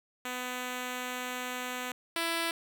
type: tone pair in turn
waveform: 5% pulse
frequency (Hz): 250.3 / 333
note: B3 / E4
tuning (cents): +23 / +18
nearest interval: perfect fourth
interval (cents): 495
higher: second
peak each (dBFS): -23 / -18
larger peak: second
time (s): 0.25-1.92 / 2.16-2.51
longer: first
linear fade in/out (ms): 2
effects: none